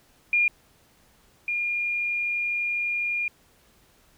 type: tone pair in turn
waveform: sine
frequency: 2416 / 2416 Hz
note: D7 / D7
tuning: +48 / +48 cents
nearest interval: unison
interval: 0 cents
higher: neither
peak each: -18 / -24 dBFS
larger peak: first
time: 0.33-0.48 / 1.48-3.28 s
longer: second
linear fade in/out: 2 ms
effects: pink hiss -60 dBFS RMS until 4.17 s